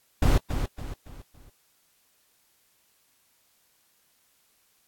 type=noise with echo; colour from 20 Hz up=brown; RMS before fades=-19 dBFS; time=0.22-0.38 s; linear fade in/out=5 ms; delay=280 ms; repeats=4; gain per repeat=-8 dB; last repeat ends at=1.5 s; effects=white hiss -66 dBFS RMS until 4.87 s + AAC 64 kbps